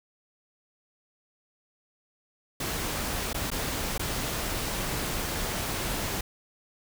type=noise with dropouts; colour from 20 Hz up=pink; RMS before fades=-31 dBFS; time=2.6-6.21 s; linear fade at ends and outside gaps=5 ms; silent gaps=3.331-3.344 / 3.504-3.515 / 3.98-3.994 s; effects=none